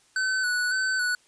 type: tone with vibrato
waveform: square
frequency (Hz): 1500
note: F#6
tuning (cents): +23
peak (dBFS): -24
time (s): 0.16-1.15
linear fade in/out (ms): 2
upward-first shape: square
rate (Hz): 1.8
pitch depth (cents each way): 28
effects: white hiss -61 dBFS RMS until 1.27 s + resampled to 22050 Hz